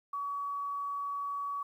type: tone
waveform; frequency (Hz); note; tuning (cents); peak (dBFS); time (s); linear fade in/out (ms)
sine; 1133; C#6; +37; -33; 0.13-1.63; 5
effects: 11-bit